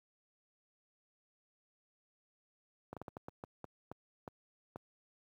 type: slowing click train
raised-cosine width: 1 ms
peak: -30 dBFS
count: 11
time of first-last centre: 2.93-4.76 s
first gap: 37 ms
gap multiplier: 1.33
effects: high-pass 80 Hz 12 dB/octave + 11-bit